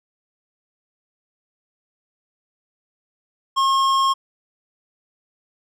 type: tone with hard clipping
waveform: sine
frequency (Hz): 1078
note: C#6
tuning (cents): -49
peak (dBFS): -17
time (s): 3.56-4.14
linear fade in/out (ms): 20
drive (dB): 12
effects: none